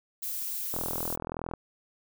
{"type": "noise", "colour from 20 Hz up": "violet", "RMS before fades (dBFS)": -34, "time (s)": [0.22, 1.16], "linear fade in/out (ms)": 10}
{"type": "click train", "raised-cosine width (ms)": 1, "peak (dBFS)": -20, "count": 34, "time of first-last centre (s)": [0.74, 1.537], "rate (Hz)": 41.4}
{"effects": []}